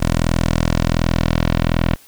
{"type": "tone with low-pass filter sweep", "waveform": "10% pulse", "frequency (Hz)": 41.35, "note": "E1", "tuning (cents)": 6, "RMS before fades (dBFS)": -17, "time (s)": [0, 1.96], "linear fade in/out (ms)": 10, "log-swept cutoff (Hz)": [10000, 3200], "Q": 1.1, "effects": ["white hiss -47 dBFS RMS until 2.07 s"]}